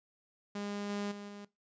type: tone with level steps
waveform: sawtooth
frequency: 203.8 Hz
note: G#3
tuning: 32 cents flat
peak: -33 / -31 / -40 / -42 dBFS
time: 0.55-1.45 s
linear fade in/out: 5 ms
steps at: 0.89 / 1.11 / 1.28 s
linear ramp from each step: 10 ms
effects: noise-tail reverb RT60 0.2 s tail -19 dB re dry + resampled to 16000 Hz